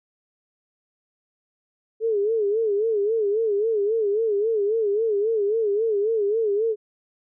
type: tone with vibrato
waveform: sine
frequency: 427.2 Hz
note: G#4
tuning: 49 cents sharp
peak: -19 dBFS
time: 2-6.76 s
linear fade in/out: 50 ms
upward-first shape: sine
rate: 3.7 Hz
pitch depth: 120 cents each way
effects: none